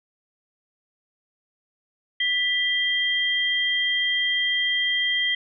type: tone pair together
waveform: sine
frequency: 1975.5 / 3193 Hz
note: B6 / G7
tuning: 0 / +31 cents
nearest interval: minor sixth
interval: 831 cents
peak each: -23 dBFS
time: 2.2-5.35 s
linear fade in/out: 5 ms
effects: none